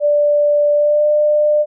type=tone with pitch glide; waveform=sine; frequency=587.3 to 598.6 Hz; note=D5 to D5; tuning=0 to +33 cents; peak=-10 dBFS; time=0-1.66 s; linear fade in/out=50 ms; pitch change=+33 cents; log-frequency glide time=0.74-1.06 s; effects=none